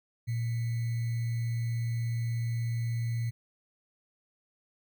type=tone with sample-and-hold; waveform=sine; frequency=116.54 Hz; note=A#2; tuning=in tune; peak=-28 dBFS; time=0.27-3.31 s; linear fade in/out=20 ms; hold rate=2100 Hz; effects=none